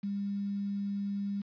sine tone with quantisation, 200.5 Hz, G3, 39 cents sharp, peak -31 dBFS, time 0.03-1.42 s, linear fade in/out 10 ms, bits 9, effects resampled to 11025 Hz

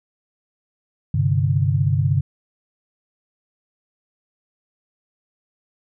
sine chord, G suspended fourth, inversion none, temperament just, 98 / 130.67 / 147 Hz, G2 / C3 / D3, 0 / -2 / +2 cents, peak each -20 dBFS, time 1.14-2.21 s, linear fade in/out 5 ms, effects none

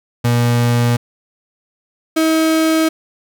35% pulse tone pair in turn, 119.7 / 319.6 Hz, A#2 / D#4, +46 / +47 cents, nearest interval octave + perfect fourth, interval 1701 cents, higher second, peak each -10 dBFS, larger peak neither, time 0.24-0.97 / 2.16-2.89 s, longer neither, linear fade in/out 10 ms, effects none

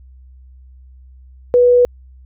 sine tone, 490 Hz, B4, 14 cents flat, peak -7 dBFS, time 1.54-1.85 s, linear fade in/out 0 ms, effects added 64 Hz sine -39 dBFS peak until 2.25 s

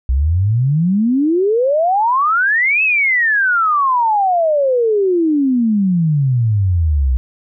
sine exponential two-way sweep, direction up then down, 61.1 to 2638 to 61.1 Hz, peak -11 dBFS, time 0.09-7.17 s, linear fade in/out 0 ms, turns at 2.83 s, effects none

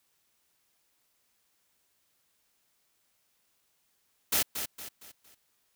white noise with echo, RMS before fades -26 dBFS, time 4.32-4.43 s, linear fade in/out 10 ms, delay 230 ms, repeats 4, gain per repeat -8 dB, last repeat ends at 5.35 s, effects white hiss -73 dBFS RMS until 5.75 s

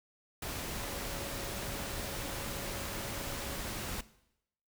sine tone in noise, 558 Hz, C#5, 11 cents sharp, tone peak -48 dBFS, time 0.8-3.57 s, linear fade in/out 5 ms, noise pink, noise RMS -39 dBFS, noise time 0.42-4.01 s, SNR -12 dB, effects noise-tail reverb RT60 0.8 s tail -18 dB re dry

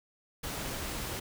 pink noise, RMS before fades -37 dBFS, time 0.43-1.2 s, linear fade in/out 10 ms, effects none

